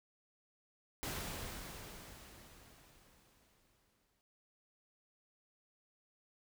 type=noise with exponential decay; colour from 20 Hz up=pink; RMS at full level=-40 dBFS; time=1.03-4.21 s; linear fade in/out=0 ms; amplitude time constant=690 ms; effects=noise-tail reverb RT60 0.1 s tail -25 dB re dry